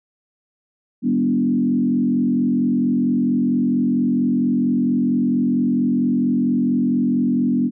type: tone with frequency modulation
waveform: sine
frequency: 243.2 Hz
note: B3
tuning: 26 cents flat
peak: -15 dBFS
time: 1.02-7.71 s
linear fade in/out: 50 ms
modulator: 44.4 Hz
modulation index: 1.1
effects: none